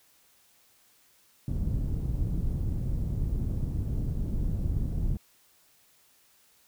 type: low-pass noise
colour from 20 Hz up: pink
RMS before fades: -29 dBFS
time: 1.48-5.17 s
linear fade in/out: 2 ms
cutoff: 160 Hz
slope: 12 dB/octave
effects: white hiss -63 dBFS RMS until 6.67 s